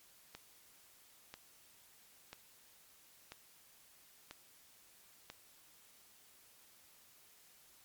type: click train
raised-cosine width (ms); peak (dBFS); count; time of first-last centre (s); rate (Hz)
0.2; -30; 6; 0.35-5.3; 1.01
effects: white hiss -64 dBFS RMS until 7.84 s + MP3 96 kbps